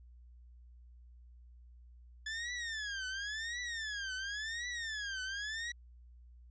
sawtooth tone with vibrato, 1723 Hz, A6, 37 cents flat, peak -34 dBFS, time 2.26-5.72 s, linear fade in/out 5 ms, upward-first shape triangle, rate 0.93 Hz, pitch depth 240 cents each way, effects added 60 Hz sine -54 dBFS peak until 6.5 s + resampled to 16000 Hz

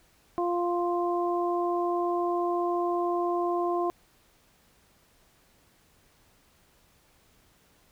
harmonic tone, 349.2 Hz, F4, in tune, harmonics 1 / 2 / 3, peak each -27 / -30 / -32 dBFS, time 0.38-3.9 s, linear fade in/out 0 ms, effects pink hiss -63 dBFS RMS until 7.91 s

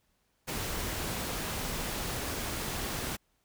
pink noise, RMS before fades -35 dBFS, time 0.47-3.17 s, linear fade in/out 20 ms, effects pink hiss -74 dBFS RMS until 3.44 s

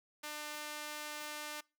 sawtooth tone with high-pass filter, 299.5 Hz, D4, 34 cents sharp, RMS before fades -44 dBFS, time 0.23-1.61 s, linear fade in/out 10 ms, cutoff 930 Hz, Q 0.5, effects noise-tail reverb RT60 0.3 s tail -24 dB re dry

